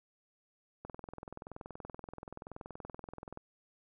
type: click train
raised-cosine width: 1 ms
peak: -30 dBFS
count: 54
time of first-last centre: 0.85-3.374 s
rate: 21 Hz
effects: none